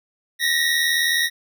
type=tone pair together; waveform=25% pulse; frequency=1846.5 / 1926 Hz; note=A#6 / B6; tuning=-17 / -44 cents; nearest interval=minor second; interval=73 cents; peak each=-17 dBFS; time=0.39-1.3 s; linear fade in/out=50 ms; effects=none